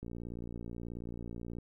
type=click train; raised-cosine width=3 ms; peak=-30 dBFS; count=92; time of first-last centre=0.03-1.586 s; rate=58.5 Hz; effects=12-bit